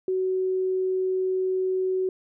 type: tone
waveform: sine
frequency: 374.1 Hz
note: F#4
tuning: 19 cents sharp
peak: -22 dBFS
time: 0.08-2.09 s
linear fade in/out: 2 ms
effects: none